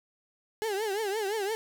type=tone with vibrato; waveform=35% pulse; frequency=415.3 Hz; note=G#4; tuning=in tune; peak=-27 dBFS; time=0.62-1.55 s; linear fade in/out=0 ms; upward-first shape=triangle; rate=5.8 Hz; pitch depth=170 cents each way; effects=none